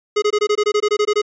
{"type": "tone bursts", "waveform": "square", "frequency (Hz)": 418.8, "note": "G#4", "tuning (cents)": 15, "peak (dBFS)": -14, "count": 13, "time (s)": [0.16, 1.218], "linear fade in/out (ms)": 10, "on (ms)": 62, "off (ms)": 21, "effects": ["resampled to 16000 Hz"]}